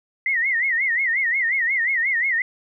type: tone with vibrato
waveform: sine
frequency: 1993 Hz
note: B6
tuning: 15 cents sharp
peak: -18 dBFS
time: 0.26-2.42 s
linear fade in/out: 2 ms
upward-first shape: sine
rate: 5.6 Hz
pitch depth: 160 cents each way
effects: none